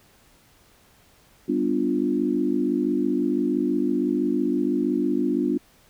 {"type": "chord", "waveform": "sine", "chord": "G dominant seventh", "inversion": "none", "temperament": "equal with one note detuned", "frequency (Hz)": [196, 247.7, 293.7, 349.2], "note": ["G3", "B3", "D4", "F4"], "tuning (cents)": [0, 5, 0, 0], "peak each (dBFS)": [-30, -25, -24, -26], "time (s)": [1.48, 5.58], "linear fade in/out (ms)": 10, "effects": ["pink hiss -57 dBFS RMS until 5.89 s"]}